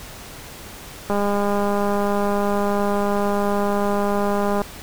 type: click train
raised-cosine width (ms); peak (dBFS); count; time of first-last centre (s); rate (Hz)
1; -9; 715; 1.1-4.617; 203
effects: pink hiss -38 dBFS RMS until 4.82 s